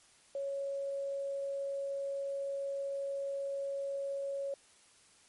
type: tone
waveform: sine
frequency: 554.4 Hz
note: C#5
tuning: in tune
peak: -34 dBFS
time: 0.35-4.54 s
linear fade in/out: 2 ms
effects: white hiss -63 dBFS RMS until 5.28 s + MP3 48 kbps